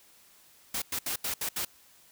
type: noise bursts at uneven times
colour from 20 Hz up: white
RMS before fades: -32 dBFS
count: 6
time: 0.74-0.82 / 0.92-0.99 / 1.06-1.16 / 1.24-1.34 / 1.41-1.49 / 1.56-1.65 s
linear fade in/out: 5 ms
effects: white hiss -59 dBFS RMS until 2.11 s